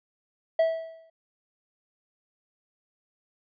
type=tone with exponential decay; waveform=triangle; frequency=652 Hz; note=E5; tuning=19 cents flat; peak=-15 dBFS; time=0.59-1.1 s; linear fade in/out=5 ms; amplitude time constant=110 ms; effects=resampled to 11025 Hz